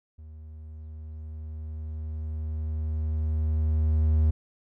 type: tone with level ramp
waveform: triangle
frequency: 77.78 Hz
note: D#2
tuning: in tune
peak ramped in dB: -40 to -16 dBFS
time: 0.18-4.31 s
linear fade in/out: 10 ms
effects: none